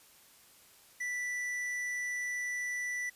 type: tone with tanh clipping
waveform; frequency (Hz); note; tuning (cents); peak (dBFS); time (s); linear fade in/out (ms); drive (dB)
triangle; 1972; B6; -3; -35; 1-3.1; 10; 14
effects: white hiss -60 dBFS RMS until 3.15 s + resampled to 32000 Hz

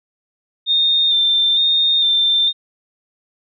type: tone with vibrato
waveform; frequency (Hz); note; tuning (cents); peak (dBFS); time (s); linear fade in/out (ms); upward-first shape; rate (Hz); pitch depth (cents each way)
sine; 3622; A7; +49; -12; 0.66-2.53; 50; square; 1.1; 22
effects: none

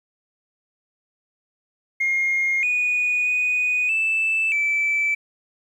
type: tone with pitch steps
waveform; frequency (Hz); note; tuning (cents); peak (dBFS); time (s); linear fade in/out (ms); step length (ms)
sine; 2135 / 2467 / 2482 / 2639 / 2318; C7 / D#7 / D#7 / E7 / D7; +34 / -15 / -5 / +1 / -23; -17; 2-5.15; 10; 630
effects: tanh soft clip ceiling -15 dBFS + 9-bit

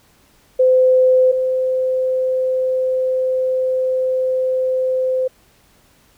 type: tone pair in turn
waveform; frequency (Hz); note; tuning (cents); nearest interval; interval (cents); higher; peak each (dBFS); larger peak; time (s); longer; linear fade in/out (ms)
sine; 513 / 515.8; C5 / C5; -34 / -25; unison; 9; second; -9 / -15; first; 0.59-1.32 / 1.32-5.28; second; 10
effects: pink hiss -54 dBFS RMS until 6.17 s

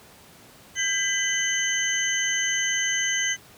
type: tone cluster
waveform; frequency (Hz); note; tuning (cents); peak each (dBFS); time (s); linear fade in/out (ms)
sine; 1596 / 2002 / 3028 / 6280; G6 / B6 / F#7 / G8; +31 / +23 / +39 / +2; -30 / -26 / -29 / -27; 0.75-3.37; 50
effects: pink hiss -50 dBFS RMS until 3.57 s + high-pass 80 Hz 12 dB/octave

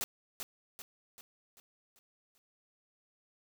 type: noise with echo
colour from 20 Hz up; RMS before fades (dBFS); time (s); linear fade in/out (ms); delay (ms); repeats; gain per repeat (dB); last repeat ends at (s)
white; -35; 0.01-0.04; 0; 390; 6; -6; 2.38
effects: none

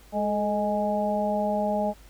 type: harmonic tone with a mistuned harmonic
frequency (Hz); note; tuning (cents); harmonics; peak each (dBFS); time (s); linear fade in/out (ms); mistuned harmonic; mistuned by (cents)
207.7; G#3; 0; 1 / 2 / 3 / 4; -28 / -35 / -26 / -29; 0.12-1.94; 50; 2; +63
effects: added 50 Hz sine -50 dBFS peak until 2.09 s + pink hiss -55 dBFS RMS until 2.09 s

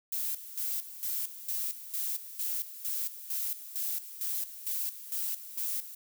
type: noise with tremolo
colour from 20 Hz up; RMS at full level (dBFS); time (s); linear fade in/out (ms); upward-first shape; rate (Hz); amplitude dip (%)
violet; -33; 0.12-5.95; 5; square; 2.2; 75
effects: none

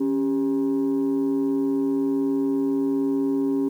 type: tone pair together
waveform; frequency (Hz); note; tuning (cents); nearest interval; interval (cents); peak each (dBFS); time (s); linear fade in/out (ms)
sine; 275.8 / 397; C#4 / G4; -9 / +22; tritone; 631; -19 / -24; 0-3.69; 10
effects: tanh soft clip ceiling -17 dBFS + 9-bit

